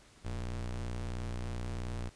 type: ring-modulated tone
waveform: square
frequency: 60.8 Hz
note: B1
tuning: 26 cents flat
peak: -33 dBFS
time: 0.24-2.1 s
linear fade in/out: 20 ms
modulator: 31.5 Hz
effects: pink hiss -60 dBFS RMS until 2.15 s + resampled to 22050 Hz